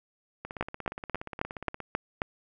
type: two click trains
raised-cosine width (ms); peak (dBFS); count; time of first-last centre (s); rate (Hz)
0.5; -12 / -22; 7 / 24; 0.61-2.219 / 0.45-1.803; 3.73 / 17
effects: none